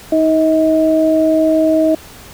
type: tone pair together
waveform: sine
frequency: 315.3 / 636 Hz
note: D#4 / D#5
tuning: +23 / +38 cents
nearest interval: octave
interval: 1215 cents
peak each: -12 dBFS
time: 0.12-1.95 s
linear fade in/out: 5 ms
effects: pink hiss -37 dBFS RMS until 2.33 s